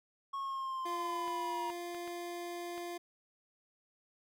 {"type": "linear sweep", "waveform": "triangle", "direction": "down", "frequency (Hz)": [1100, 950], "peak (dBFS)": -34, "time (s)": [0.33, 1.71], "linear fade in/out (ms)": 10}
{"type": "tone", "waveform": "25% pulse", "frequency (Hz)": 347.9, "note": "F4", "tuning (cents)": -7, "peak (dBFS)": -36, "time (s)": [0.85, 2.98], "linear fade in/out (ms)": 10}
{"type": "clicks", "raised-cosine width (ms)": 0.3, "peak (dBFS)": -33, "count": 5, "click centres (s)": [1.279, 1.701, 1.947, 2.077, 2.779]}
{"effects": []}